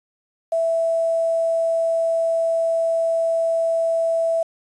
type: tone with quantisation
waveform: sine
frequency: 660 Hz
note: E5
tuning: 2 cents sharp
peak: -17 dBFS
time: 0.52-4.43 s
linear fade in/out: 5 ms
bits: 7
effects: resampled to 22050 Hz